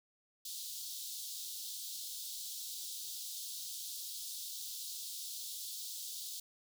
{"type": "high-pass noise", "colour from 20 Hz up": "pink", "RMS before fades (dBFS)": -44, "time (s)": [0.45, 6.4], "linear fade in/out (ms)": 5, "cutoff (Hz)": 3500, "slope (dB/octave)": 48, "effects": []}